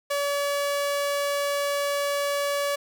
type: tone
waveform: sawtooth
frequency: 570 Hz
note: C#5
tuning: 48 cents sharp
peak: -20 dBFS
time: 0.1-2.76 s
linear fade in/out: 10 ms
effects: none